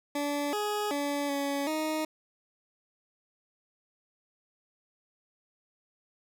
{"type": "tone with pitch steps", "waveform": "20% pulse", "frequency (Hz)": [288.8, 417.8, 286.5, 281.3, 311.7], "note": ["D4", "G#4", "D4", "C#4", "D#4"], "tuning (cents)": [-29, 10, -43, 26, 3], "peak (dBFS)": -24, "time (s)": [0.15, 2.05], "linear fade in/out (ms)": 5, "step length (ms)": 380, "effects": []}